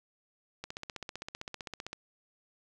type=click train; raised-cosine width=0.2 ms; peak=-22 dBFS; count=21; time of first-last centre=0.64-1.93 s; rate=15.5 Hz; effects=none